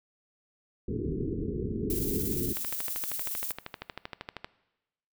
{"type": "low-pass noise", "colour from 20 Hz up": "white", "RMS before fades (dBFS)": -32, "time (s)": [0.88, 2.53], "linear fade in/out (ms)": 5, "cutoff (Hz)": 440, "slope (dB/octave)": 96}
{"type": "noise with tremolo", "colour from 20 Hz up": "violet", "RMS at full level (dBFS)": -33, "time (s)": [1.9, 3.52], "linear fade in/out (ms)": 2, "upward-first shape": "square", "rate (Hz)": 17, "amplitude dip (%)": 30}
{"type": "click train", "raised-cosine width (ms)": 0.3, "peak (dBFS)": -20, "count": 25, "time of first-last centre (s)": [2.57, 4.445], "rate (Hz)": 12.8}
{"effects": ["noise-tail reverb RT60 1.0 s tail -19 dB re dry"]}